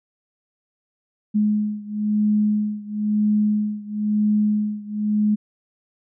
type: beating tone pair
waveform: sine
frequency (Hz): 210.2 / 211.2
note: G#3 / G#3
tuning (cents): +21 / +29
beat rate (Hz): 1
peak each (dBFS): -20 / -22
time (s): 1.34-5.36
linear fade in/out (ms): 20
effects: none